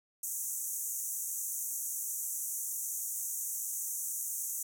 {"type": "band-pass noise", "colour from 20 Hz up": "pink", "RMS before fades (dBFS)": -37, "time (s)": [0.23, 4.63], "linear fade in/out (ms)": 5, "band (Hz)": [6100, 16000], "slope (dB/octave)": 96, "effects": []}